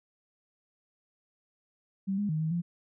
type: tone with pitch steps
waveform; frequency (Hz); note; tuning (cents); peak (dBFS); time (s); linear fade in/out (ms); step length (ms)
sine; 193.9 / 205.2 / 155.9 / 158.5 / 172.3; G3 / G#3 / D#3 / D#3 / F3; -19 / -21 / +4 / +32 / -23; -27; 2.07-2.62; 20; 110
effects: none